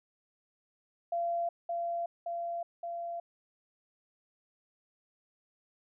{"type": "tone with echo", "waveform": "sine", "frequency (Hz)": 685, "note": "F5", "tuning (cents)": -34, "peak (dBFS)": -29, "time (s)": [1.12, 1.49], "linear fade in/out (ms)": 5, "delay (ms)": 570, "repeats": 3, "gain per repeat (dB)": -2, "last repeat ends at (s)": 3.2, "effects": []}